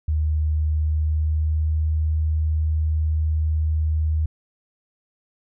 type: tone with pitch glide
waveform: sine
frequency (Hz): 76.9 to 77.97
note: D#2 to D#2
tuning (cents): -20 to +4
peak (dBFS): -18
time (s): 0.08-4.26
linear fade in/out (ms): 5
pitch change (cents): +24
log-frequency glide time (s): 0.74-1.82
effects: none